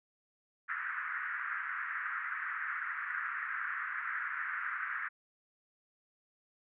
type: band-pass noise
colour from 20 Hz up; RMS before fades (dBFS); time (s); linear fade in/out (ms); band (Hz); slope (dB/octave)
pink; -38; 0.68-5.09; 20; 1300 to 1900; 48
effects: none